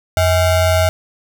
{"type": "ring-modulated tone", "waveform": "square", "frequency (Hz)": 364.6, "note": "F#4", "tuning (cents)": -25, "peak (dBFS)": -9, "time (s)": [0.17, 0.89], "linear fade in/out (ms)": 0, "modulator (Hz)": 277, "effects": []}